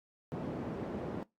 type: band-pass noise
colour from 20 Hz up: white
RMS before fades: -39 dBFS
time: 0.32-1.23 s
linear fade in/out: 0 ms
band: 110 to 380 Hz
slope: 12 dB/octave
effects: noise-tail reverb RT60 0.2 s tail -22 dB re dry + AAC 64 kbps